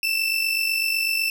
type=tone pair together; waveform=30% pulse; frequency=2637 / 2685 Hz; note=E7 / E7; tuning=0 / +31 cents; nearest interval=unison; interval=31 cents; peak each=-21 dBFS; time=0.03-1.3 s; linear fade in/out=2 ms; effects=none

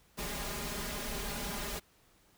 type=noise with comb filter; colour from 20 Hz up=pink; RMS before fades=-38 dBFS; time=0.17-1.8 s; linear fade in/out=20 ms; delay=4.9 ms; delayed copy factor=+1; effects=pink hiss -66 dBFS RMS until 2.37 s

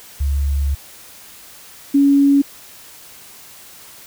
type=tone pair in turn; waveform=sine; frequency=70.1 / 280.4 Hz; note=C#2 / C#4; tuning=+20 / +20 cents; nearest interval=2 octaves; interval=2400 cents; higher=second; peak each=-15 / -9 dBFS; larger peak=second; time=0.2-0.75 / 1.94-2.42 s; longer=first; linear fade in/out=10 ms; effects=white hiss -41 dBFS RMS until 4.06 s

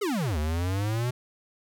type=exponential two-way sweep; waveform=square; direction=down then up; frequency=448.4 to 73.42 to 126.7 Hz; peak=-26 dBFS; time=0.01-1.11 s; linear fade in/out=10 ms; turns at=0.38 s; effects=none

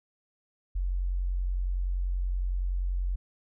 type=tone; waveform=sine; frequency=45.29 Hz; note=F#1; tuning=36 cents flat; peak=-26 dBFS; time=0.75-3.16 s; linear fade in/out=10 ms; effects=none

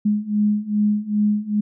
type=beating tone pair; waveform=sine; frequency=207.7 / 210.2 Hz; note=G#3 / G#3; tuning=0 / +21 cents; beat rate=2.5 Hz; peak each=-21 / -19 dBFS; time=0.05-1.61 s; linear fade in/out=10 ms; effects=none

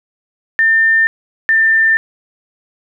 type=tone pair in turn; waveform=sine; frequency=1800 / 1790.6 Hz; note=A6 / A6; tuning=+39 / +30 cents; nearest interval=unison; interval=9 cents; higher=first; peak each=-8 dBFS; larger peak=neither; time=0.59-1.07 / 1.49-1.97 s; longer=neither; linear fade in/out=0 ms; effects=none

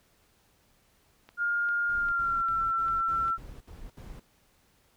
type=click train; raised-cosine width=0.3 ms; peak=-33 dBFS; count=6; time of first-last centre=1.29-3.282 s; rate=2.51 Hz
type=tone with pitch glide; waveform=sine; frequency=1413 to 1346.1 Hz; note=F6 to E6; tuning=+20 to +36 cents; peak=-25 dBFS; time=1.37-3.38 s; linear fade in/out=50 ms; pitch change=-84 cents; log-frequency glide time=1.94-2.55 s
type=noise bursts; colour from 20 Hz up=brown; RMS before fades=-44 dBFS; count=8; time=1.89-4.199 s; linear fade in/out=5 ms; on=230 ms; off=67 ms
effects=pink hiss -66 dBFS RMS until 4.96 s

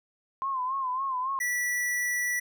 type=tone with vibrato; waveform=sine; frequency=1046.5 Hz; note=C6; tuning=in tune; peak=-27 dBFS; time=0.42-1.39 s; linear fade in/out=0 ms; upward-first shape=sine; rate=3.6 Hz; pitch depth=81 cents each way
type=tone; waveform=square; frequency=1956 Hz; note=B6; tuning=17 cents flat; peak=-27 dBFS; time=1.4-2.4 s; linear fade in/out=10 ms
effects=none

